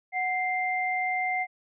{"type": "tone pair together", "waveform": "sine", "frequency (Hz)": [740, 2093], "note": ["F#5", "C7"], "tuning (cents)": [0, 0], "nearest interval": "octave + tritone", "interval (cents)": 1800, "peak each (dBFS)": -28, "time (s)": [0.12, 1.47], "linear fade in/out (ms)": 50, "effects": []}